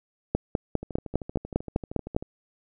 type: two click trains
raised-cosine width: 2 ms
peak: -22 / -9 dBFS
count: 19 / 10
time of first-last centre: 0.83-2.225 / 0.35-2.165 s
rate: 12.9 / 4.96 Hz
effects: none